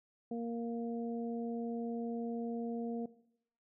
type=harmonic tone; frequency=233.1 Hz; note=A#3; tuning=in tune; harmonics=1 / 2 / 3; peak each=-37 / -41 / -47 dBFS; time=0.31-3.06 s; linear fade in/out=5 ms; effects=noise-tail reverb RT60 0.7 s tail -18 dB re dry